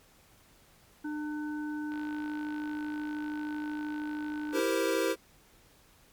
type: harmonic tone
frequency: 300 Hz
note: D4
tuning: 37 cents sharp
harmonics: 1 / 3 / 5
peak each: -33 / -46 / -44 dBFS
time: 1.04-4.6 s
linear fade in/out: 10 ms
type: click train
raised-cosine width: 0.3 ms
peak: -32 dBFS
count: 139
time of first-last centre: 1.92-4.529 s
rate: 52.9 Hz
type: chord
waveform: square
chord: C dominant seventh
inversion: first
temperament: equal with one note detuned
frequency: 329.6 / 392 / 466.2 / 519.6 Hz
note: E4 / G4 / Bb4 / C5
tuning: 0 / 0 / 0 / -12 cents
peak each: -33 dBFS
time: 4.52-5.16 s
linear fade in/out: 50 ms
effects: pink hiss -61 dBFS RMS until 6.12 s + MP3 96 kbps